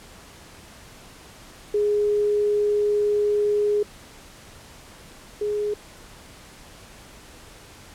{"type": "tone pair in turn", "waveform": "sine", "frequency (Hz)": [415.3, 416.9], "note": ["G#4", "G#4"], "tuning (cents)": [0, 7], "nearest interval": "unison", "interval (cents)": 7, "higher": "second", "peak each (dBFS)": [-18, -22], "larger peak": "first", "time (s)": [[1.74, 3.83], [5.41, 5.74]], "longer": "first", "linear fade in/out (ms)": 5, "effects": ["pink hiss -46 dBFS RMS until 7.94 s", "low-pass 11000 Hz 12 dB/octave"]}